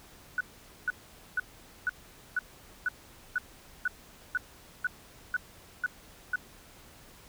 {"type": "tone bursts", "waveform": "sine", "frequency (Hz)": 1480, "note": "F#6", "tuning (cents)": 0, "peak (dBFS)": -25, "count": 13, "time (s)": [0.38, 6.358], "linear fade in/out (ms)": 2, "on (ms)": 26, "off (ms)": 470, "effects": ["pink hiss -54 dBFS RMS until 7.28 s"]}